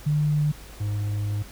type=tone pair in turn; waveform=sine / triangle; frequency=149.5 / 103.52 Hz; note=D3 / G#2; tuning=+31 / -5 cents; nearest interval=tritone; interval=636 cents; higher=first; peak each=-19 / -22 dBFS; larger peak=first; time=0.06-0.52 / 0.8-1.43 s; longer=second; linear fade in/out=10 ms; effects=added 50 Hz sine -43 dBFS peak until 1.51 s + pink hiss -46 dBFS RMS until 1.51 s